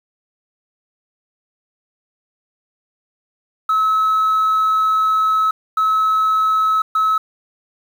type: tone bursts at uneven times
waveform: sine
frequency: 1292 Hz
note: E6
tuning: 35 cents flat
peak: -11 dBFS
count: 3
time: 3.69-5.51 / 5.77-6.82 / 6.95-7.18 s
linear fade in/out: 5 ms
effects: tanh soft clip ceiling -11 dBFS + 7-bit